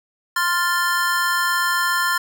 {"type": "chord", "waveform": "square", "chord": "F major", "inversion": "second", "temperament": "equal", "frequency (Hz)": [1046.5, 1396.9, 1760], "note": ["C6", "F6", "A6"], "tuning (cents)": [0, 0, 0], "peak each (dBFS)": -23, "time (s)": [0.36, 2.18], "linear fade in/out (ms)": 5, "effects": []}